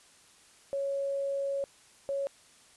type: tone bursts at uneven times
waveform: sine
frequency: 554.4 Hz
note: C#5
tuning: in tune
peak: -29 dBFS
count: 2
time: 0.73-1.64 / 2.09-2.27 s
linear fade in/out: 0 ms
effects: white hiss -59 dBFS RMS until 2.76 s + resampled to 24000 Hz